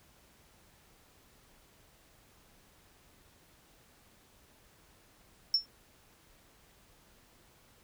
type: tone with exponential decay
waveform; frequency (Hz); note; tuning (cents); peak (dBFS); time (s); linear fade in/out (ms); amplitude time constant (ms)
sine; 5400; E8; +41; -18; 5.54-5.66; 2; 24
effects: tanh soft clip ceiling -20 dBFS + pink hiss -63 dBFS RMS until 7.83 s